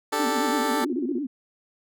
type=chord; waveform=15% pulse; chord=D suspended fourth; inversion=none; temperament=just; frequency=293.7 / 391.6 / 440.5 Hz; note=D4 / G4 / A4; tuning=0 / -2 / +2 cents; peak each=-24 / -24 / -20 dBFS; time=0.12-0.85 s; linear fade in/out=10 ms
type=tone with vibrato; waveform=sine; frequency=268.6 Hz; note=C4; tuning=46 cents sharp; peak=-26 dBFS; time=0.19-1.27 s; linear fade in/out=10 ms; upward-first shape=triangle; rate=9 Hz; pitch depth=250 cents each way
type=tone bursts; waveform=sine; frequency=350.3 Hz; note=F4; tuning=5 cents sharp; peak=-25 dBFS; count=6; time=0.83-1.186 s; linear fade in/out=5 ms; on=36 ms; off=28 ms
effects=none